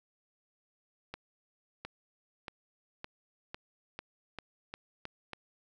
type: accelerating click train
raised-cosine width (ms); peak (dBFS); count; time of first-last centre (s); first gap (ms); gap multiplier
0.3; -24; 10; 1.14-5.333; 710; 0.89
effects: 11-bit